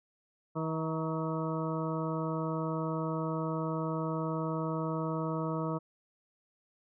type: harmonic tone with a mistuned harmonic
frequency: 160 Hz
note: D#3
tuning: 49 cents sharp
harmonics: 1 / 2 / 3 / 4 / 6 / 7 / 8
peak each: -34 / -37 / -39 / -40 / -42 / -42 / -43 dBFS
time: 0.55-5.79 s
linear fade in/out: 20 ms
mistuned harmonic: 6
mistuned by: -36 cents
effects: none